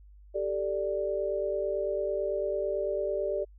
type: chord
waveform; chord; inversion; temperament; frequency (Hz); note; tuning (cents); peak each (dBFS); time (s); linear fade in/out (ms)
sine; G suspended second; none; just; 392 / 441 / 588; G4 / A4 / D5; 0 / +4 / +2; -32 / -35 / -30; 0.34-3.45; 20
effects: added 50 Hz sine -50 dBFS peak until 3.58 s